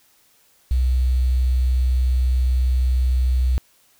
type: tone with quantisation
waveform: sine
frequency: 63.3 Hz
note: B1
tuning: 43 cents sharp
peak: -15 dBFS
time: 0.71-3.58 s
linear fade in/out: 0 ms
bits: 7
effects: white hiss -58 dBFS RMS until 3.99 s